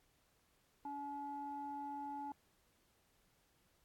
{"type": "tone with low-pass filter", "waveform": "square", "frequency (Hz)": 284.7, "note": "C#4", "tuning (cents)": 46, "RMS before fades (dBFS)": -45, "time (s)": [0.85, 2.32], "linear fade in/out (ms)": 2, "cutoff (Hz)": 910, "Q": 8.8, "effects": ["pink hiss -75 dBFS RMS until 3.84 s", "AAC 64 kbps"]}